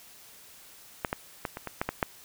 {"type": "clicks", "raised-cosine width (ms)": 0.5, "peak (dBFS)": [-12, -13, -15, -21, -19, -12, -13, -9], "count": 8, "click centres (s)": [1.048, 1.129, 1.452, 1.571, 1.673, 1.815, 1.89, 2.028], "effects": ["white hiss -52 dBFS RMS until 2.24 s"]}